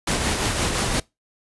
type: noise with tremolo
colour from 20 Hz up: pink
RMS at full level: -21 dBFS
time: 0.07-1 s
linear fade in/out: 5 ms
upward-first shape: triangle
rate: 5.8 Hz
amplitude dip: 40%
effects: noise-tail reverb RT60 0.2 s tail -23 dB re dry + resampled to 24000 Hz